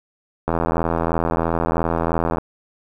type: click train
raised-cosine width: 1 ms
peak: -6 dBFS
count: 159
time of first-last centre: 0.48-2.384 s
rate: 83 Hz
effects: 8-bit